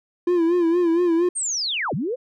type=tone with vibrato; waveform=triangle; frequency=342.3 Hz; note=F4; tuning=35 cents flat; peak=-14 dBFS; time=0.27-1.29 s; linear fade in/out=5 ms; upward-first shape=sine; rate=4.3 Hz; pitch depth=79 cents each way
type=linear two-way sweep; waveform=sine; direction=down then up; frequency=8870 to 121.4 to 539 Hz; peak=-22 dBFS; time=1.35-2.16 s; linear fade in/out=20 ms; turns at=1.94 s
effects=none